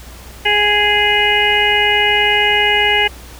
harmonic tone, 415.3 Hz, G#4, in tune, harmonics 1 / 2 / 4 / 5 / 6 / 7, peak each -20 / -18 / -19 / -16 / -20 / -16 dBFS, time 0.45-3.08 s, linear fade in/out 10 ms, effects added 60 Hz sine -35 dBFS peak until 3.39 s + pink hiss -38 dBFS RMS until 3.39 s

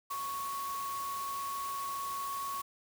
sine tone in noise, 1108.7 Hz, C#6, in tune, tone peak -35 dBFS, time 0.1-2.62 s, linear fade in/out 10 ms, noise white, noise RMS -45 dBFS, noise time 0.1-2.62 s, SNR +7 dB, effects none

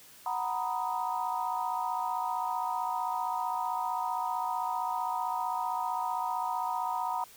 sine chord, B major seventh, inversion second, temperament equal, 740 / 932.3 / 987.8 / 1244.5 Hz, F#5 / A#5 / B5 / D#6, 0 / 0 / 0 / 0 cents, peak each -35 / -33 / -35 / -39 dBFS, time 0.26-7.24 s, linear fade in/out 2 ms, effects white hiss -54 dBFS RMS until 7.36 s

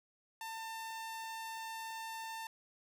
sawtooth tone, 897 Hz, A5, 33 cents sharp, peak -38 dBFS, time 0.41-2.47 s, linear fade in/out 2 ms, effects none

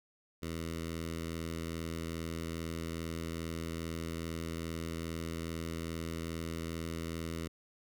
10% pulse tone with notch filter, 82.41 Hz, E2, in tune, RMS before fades -39 dBFS, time 0.42-7.48 s, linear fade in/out 10 ms, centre 790 Hz, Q 1, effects none

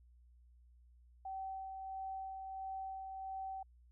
sine tone with tremolo, 768 Hz, G5, 36 cents flat, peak -40 dBFS, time 1.25-3.63 s, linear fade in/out 5 ms, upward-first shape sine, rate 1.5 Hz, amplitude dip 35%, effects added 60 Hz sine -61 dBFS peak until 3.91 s

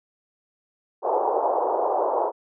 white band-pass noise, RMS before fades -23 dBFS, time 1.02-2.32 s, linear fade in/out 50 ms, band 380 to 940 Hz, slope 48 dB/octave, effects none

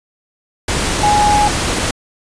sine tone in noise, 833 Hz, G#5, 5 cents sharp, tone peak -10 dBFS, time 1.03-1.48 s, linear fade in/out 5 ms, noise pink, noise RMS -17 dBFS, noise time 0.68-1.91 s, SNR +4 dB, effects resampled to 22050 Hz

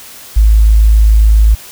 sine tone, 53.7 Hz, A1, 41 cents flat, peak -3 dBFS, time 0.36-1.55 s, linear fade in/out 10 ms, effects white hiss -33 dBFS RMS until 1.71 s

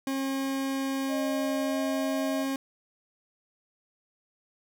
40% pulse tone, 270.1 Hz, C#4, 45 cents flat, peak -27 dBFS, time 0.07-2.56 s, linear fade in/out 2 ms
sine tone with pitch glide, 612 to 631.4 Hz, D#5 to D#5, -29 to +25 cents, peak -31 dBFS, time 1.08-2.46 s, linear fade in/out 50 ms, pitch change +54 cents, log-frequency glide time 1.66-1.79 s
effects none

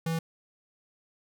square tone, 163.9 Hz, E3, 10 cents flat, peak -28 dBFS, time 0.06-0.19 s, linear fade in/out 5 ms, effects none

